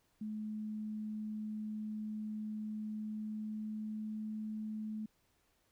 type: tone with pitch glide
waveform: sine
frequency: 214.2 to 215.7 Hz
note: A3 to A3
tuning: -46 to -34 cents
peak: -38 dBFS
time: 0.21-5.06 s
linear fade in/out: 5 ms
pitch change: +12 cents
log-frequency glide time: 2.88-4.38 s
effects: pink hiss -75 dBFS RMS until 5.71 s